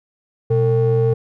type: ring-modulated tone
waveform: triangle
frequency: 164.81 Hz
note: E3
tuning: in tune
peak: -8 dBFS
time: 0.5-1.14 s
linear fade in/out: 10 ms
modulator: 287 Hz
effects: none